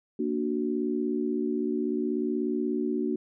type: chord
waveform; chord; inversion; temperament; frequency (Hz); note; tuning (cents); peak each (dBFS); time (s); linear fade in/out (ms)
sine; Bb augmented; none; equal; 233.1 / 293.7 / 370; Bb3 / D4 / F#4; 0 / 0 / 0; -30; 0.19-3.16; 5
effects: none